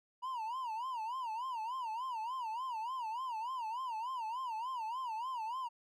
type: tone with vibrato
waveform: triangle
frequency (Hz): 956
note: A#5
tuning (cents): +43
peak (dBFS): -35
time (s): 0.22-5.69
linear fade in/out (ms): 20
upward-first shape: sine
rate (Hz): 3.4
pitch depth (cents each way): 170
effects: none